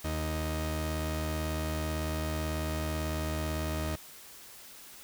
sawtooth tone pair together, 78.1 / 312.4 Hz, D#2 / D#4, +7 / +7 cents, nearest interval 2 octaves, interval 2400 cents, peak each -28 / -31 dBFS, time 0.04-3.96 s, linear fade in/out 10 ms, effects white hiss -50 dBFS RMS until 5.03 s

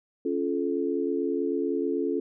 sine chord, Db augmented, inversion none, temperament just, 277.2 / 346.5 / 433.1 Hz, Db4 / F4 / A4, 0 / -14 / -27 cents, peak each -29 dBFS, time 0.25-2.2 s, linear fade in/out 5 ms, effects none

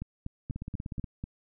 two click trains, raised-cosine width 5 ms, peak -23 / -24 dBFS, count 6 / 10, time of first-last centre 0.02-1.24 / 0.5-1.042 s, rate 4.1 / 16.6 Hz, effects none

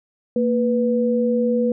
sine tone pair together, 230.2 / 491.8 Hz, A#3 / B4, -22 / -7 cents, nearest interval octave + minor second, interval 1315 cents, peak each -19 dBFS, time 0.36-1.72 s, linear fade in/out 2 ms, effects none

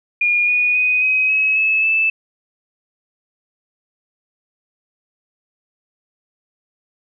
sine tone with pitch steps, 2429 / 2461 / 2494 / 2528 / 2562 / 2596 / 2631 Hz, D#7 / D#7 / D#7 / D#7 / E7 / E7 / E7, -42 / -20 / +3 / +27 / -50 / -27 / -4 cents, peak -13 dBFS, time 0.21-2.1 s, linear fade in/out 5 ms, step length 270 ms, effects none

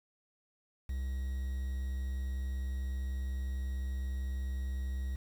triangle tone with quantisation, 65.41 Hz, C2, in tune, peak -31 dBFS, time 0.89-5.16 s, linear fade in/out 5 ms, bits 9, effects none

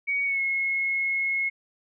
sine tone with pitch glide, 2246 to 2171 Hz, C#7 to C#7, +22 to -37 cents, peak -23 dBFS, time 0.07-1.5 s, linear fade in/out 20 ms, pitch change -59 cents, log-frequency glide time 0.24-0.41 s, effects none

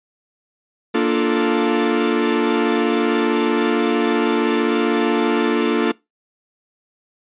45% pulse chord, Bb major seventh, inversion none, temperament equal, 233.1 / 293.7 / 349.2 / 440 Hz, Bb3 / D4 / F4 / A4, 0 / 0 / 0 / 0 cents, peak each -21 dBFS, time 0.94-5.92 s, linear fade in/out 10 ms, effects noise-tail reverb RT60 0.2 s tail -22 dB re dry + resampled to 8000 Hz

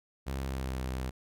sawtooth tone with pitch glide, 67 to 64.38 Hz, C2 to C2, +42 to -27 cents, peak -29 dBFS, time 0.26-1.11 s, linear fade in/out 20 ms, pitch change -69 cents, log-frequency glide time 0.42-0.8 s, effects none

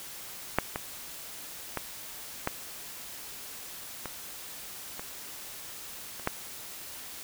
clicks, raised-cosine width 0.5 ms, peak -7 / -16 / -15 / -12 / -20 / -22 / -28 / -11 dBFS, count 8, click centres 0.586 / 0.759 / 1.773 / 2.474 / 4.057 / 4.995 / 6.197 / 6.274 s, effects white hiss -43 dBFS RMS until 7.23 s

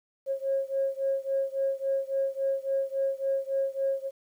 sine beating tone pair, 541 / 544.6 Hz, C#5 / C#5, -42 / -31 cents, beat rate 3.6 Hz, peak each -28 / -29 dBFS, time 0.26-4.11 s, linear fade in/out 50 ms, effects tanh soft clip ceiling -18 dBFS + 10-bit

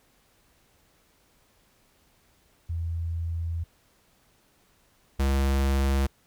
sine / square tone pair in turn, 83.5 / 68.07 Hz, E2 / C#2, +23 / -31 cents, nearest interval major third, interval 354 cents, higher first, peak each -27 / -22 dBFS, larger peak second, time 2.69-3.64 / 5.19-6.07 s, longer first, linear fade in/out 10 ms, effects pink hiss -64 dBFS RMS until 6.26 s

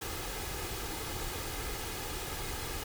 pink noise with comb filter, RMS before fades -38 dBFS, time 0.01-2.84 s, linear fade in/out 10 ms, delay 2.4 ms, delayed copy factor +0.5, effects none

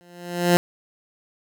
15% pulse tone with exponential growth, 175.1 Hz, F3, 5 cents sharp, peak -5 dBFS, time 0.01-0.57 s, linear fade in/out 0 ms, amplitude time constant 120 ms, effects none

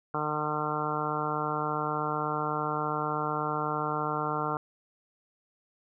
harmonic tone, 151.3 Hz, D#3, 48 cents flat, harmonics 1 / 2 / 3 / 4 / 5 / 6 / 7 / 8 / 9, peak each -37 / -38 / -36 / -40 / -36 / -37 / -36 / -36 / -35 dBFS, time 0.14-4.57 s, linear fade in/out 2 ms, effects none

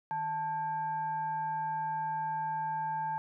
sine tone with frequency modulation, 880 Hz, A5, in tune, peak -31 dBFS, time 0.11-3.18 s, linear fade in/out 0 ms, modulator 724 Hz, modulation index 0.39, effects none

